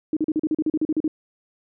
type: tone bursts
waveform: sine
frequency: 311.1 Hz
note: D#4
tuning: in tune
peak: -18 dBFS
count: 13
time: 0.13-1.079 s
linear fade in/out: 2 ms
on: 37 ms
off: 39 ms
effects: none